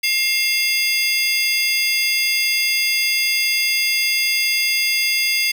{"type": "tone cluster", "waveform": "square", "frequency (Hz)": [2123, 2706, 3427, 4848], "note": ["C7", "E7", "A7", "D#8"], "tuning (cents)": [25, 45, -46, -46], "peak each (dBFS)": [-21, -24, -28, -21], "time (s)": [0.03, 5.52], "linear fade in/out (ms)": 10, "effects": []}